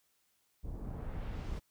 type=noise with low-pass filter sweep; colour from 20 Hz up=brown; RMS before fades=-40 dBFS; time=0.63-1.6 s; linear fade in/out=20 ms; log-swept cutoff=430 to 9700 Hz; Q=0.73; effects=white hiss -75 dBFS RMS until 1.7 s